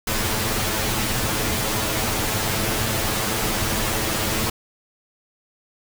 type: noise with comb filter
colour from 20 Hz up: pink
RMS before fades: -23 dBFS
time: 0.07-4.5 s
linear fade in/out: 5 ms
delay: 9.2 ms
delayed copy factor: +0.9
effects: none